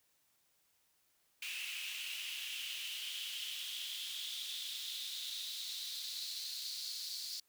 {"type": "noise with high-pass filter sweep", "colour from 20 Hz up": "pink", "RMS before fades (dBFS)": -43, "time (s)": [1.42, 7.4], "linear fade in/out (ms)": 5, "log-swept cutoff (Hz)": [2600, 4500], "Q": 5.6, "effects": ["white hiss -75 dBFS RMS until 7.48 s"]}